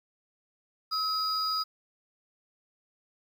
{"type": "tone pair together", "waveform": "triangle", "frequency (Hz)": [1284, 4903], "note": ["E6", "D#8"], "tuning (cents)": [-46, -26], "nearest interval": "octave + major seventh", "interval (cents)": 2320, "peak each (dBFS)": -28, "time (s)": [0.91, 1.64], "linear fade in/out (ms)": 20, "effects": ["tanh soft clip ceiling -18 dBFS", "10-bit"]}